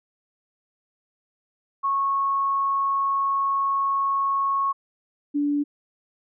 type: tone pair in turn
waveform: sine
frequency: 1100 / 289.8 Hz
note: C#6 / D4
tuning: -14 / -23 cents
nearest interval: octave + major seventh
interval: 2309 cents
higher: first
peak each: -20 dBFS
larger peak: neither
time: 1.83-4.73 / 5.34-5.64 s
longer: first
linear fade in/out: 20 ms
effects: none